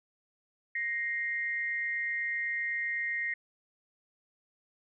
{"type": "tone pair together", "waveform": "sine", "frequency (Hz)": [1872.1, 2100], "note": ["A#6", "C7"], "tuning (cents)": [7, 6], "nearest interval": "major second", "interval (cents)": 199, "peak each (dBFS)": [-32, -34], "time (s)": [0.75, 3.34], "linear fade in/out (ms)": 5, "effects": []}